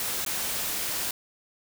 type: noise with dropouts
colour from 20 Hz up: white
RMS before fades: -30 dBFS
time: 0-1.11 s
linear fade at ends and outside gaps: 2 ms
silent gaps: 0.25-0.262 s
effects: none